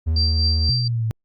triangle tone with vibrato, 80 Hz, D#2, 49 cents sharp, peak -15 dBFS, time 0.06-0.71 s, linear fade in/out 20 ms, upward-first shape sine, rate 18 Hz, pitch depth 23 cents each way
sine tone with tremolo, 4700 Hz, D8, 1 cent sharp, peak -18 dBFS, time 0.16-0.88 s, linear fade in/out 5 ms, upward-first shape triangle, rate 4.1 Hz, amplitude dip 65%
sine exponential sweep, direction down, 127.6 to 110 Hz, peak -19 dBFS, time 0.69-1.11 s, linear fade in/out 0 ms
effects Opus 48 kbps

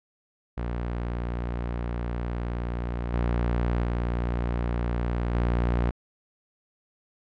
sawtooth tone with level steps, 59.3 Hz, A#1, 30 cents sharp, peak -24 / -19 / -21 / -18 dBFS, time 0.57-5.91 s, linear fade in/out 10 ms, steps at 3.13 / 3.83 / 5.34 s, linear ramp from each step 10 ms, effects low-pass 2000 Hz 12 dB/octave

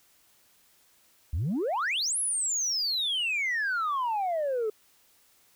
sine exponential two-way sweep, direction up then down, 67.8 to 11090 to 418.5 Hz, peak -24 dBFS, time 1.33-4.7 s, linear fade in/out 5 ms, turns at 2.18 s, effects tanh soft clip ceiling -24 dBFS + white hiss -63 dBFS RMS until 5.55 s

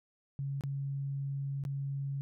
sine tone with dropouts, 138.59 Hz, C#3, in tune, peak -33 dBFS, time 0.39-2.21 s, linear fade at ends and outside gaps 0 ms, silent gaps 0.609-0.637 / 1.638-1.651 s, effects none

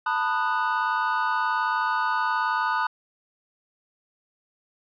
triangle chord, B dominant seventh, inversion third, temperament just, 889 / 987.8 / 1234.7 / 1481.6 Hz, A5 / B5 / D#6 / F#6, +18 / 0 / -14 / +2 cents, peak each -26 dBFS, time 0.06-2.87 s, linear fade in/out 5 ms, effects resampled to 11025 Hz

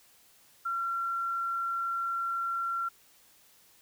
sine tone, 1366 Hz, F6, 39 cents flat, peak -29 dBFS, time 0.65-2.89 s, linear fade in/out 10 ms, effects white hiss -61 dBFS RMS until 3.81 s

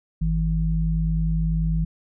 sine tone pair together, 50.91 / 161.4 Hz, G#1 / E3, -34 / -36 cents, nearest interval octave + minor sixth, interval 1998 cents, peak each -22 dBFS, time 0.21-1.85 s, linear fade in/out 10 ms, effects none

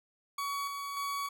40% pulse tone with tremolo, 1128 Hz, C#6, 30 cents sharp, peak -32 dBFS, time 0.38-1.29 s, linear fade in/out 5 ms, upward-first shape square, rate 1.7 Hz, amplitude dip 35%, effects none

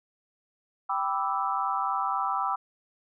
sine chord, E minor seventh, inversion first, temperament equal, 784 / 987.8 / 1174.7 / 1318.5 Hz, G5 / B5 / D6 / E6, 0 / 0 / 0 / 0 cents, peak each -31 dBFS, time 0.89-2.56 s, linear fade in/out 10 ms, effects none

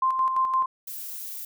sine tone with tremolo, 1046.5 Hz, C6, in tune, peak -19 dBFS, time 0.02-0.66 s, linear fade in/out 5 ms, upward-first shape square, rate 5.8 Hz, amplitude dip 45%
violet noise, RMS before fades -36 dBFS, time 0.87-1.45 s, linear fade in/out 5 ms
effects none

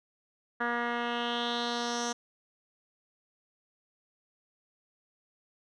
10% pulse tone with low-pass filter sweep, 238.3 Hz, A#3, 38 cents sharp, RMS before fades -32 dBFS, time 0.6-2.13 s, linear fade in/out 10 ms, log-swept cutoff 1700 to 6300 Hz, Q 3.7, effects none

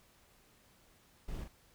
brown noise with echo, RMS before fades -42 dBFS, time 1.28-1.44 s, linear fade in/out 5 ms, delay 41 ms, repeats 1, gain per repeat -5 dB, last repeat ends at 1.481 s, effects pink hiss -66 dBFS RMS until 1.74 s

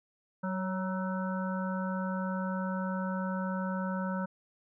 harmonic tone with a mistuned harmonic, 188.3 Hz, F#3, 31 cents sharp, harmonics 1 / 3 / 5 / 7 / 8, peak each -32 / -39 / -40 / -42 / -43 dBFS, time 0.43-4.26 s, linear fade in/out 10 ms, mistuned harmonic 3, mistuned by -31 cents, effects none

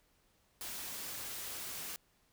white noise, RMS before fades -43 dBFS, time 0.61-1.96 s, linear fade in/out 0 ms, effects pink hiss -72 dBFS RMS until 2.32 s

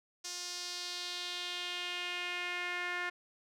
sawtooth tone with band-pass filter sweep, 355 Hz, F4, 28 cents sharp, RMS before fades -39 dBFS, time 0.24-3.1 s, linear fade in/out 10 ms, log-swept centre 5800 to 1800 Hz, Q 2.5, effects none

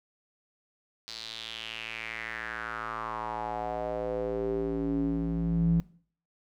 square tone with band-pass filter sweep, 56.3 Hz, A1, 40 cents sharp, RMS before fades -32 dBFS, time 1.08-5.8 s, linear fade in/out 0 ms, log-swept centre 4500 to 160 Hz, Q 4.4, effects noise-tail reverb RT60 0.5 s tail -21 dB re dry

